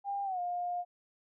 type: tone with pitch glide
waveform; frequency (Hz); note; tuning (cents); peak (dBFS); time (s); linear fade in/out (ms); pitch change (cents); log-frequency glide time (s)
sine; 800 to 708.6; G5 to F5; +35 to +25; -32; 0.04-0.85; 50; -210; 0.24-0.4
effects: none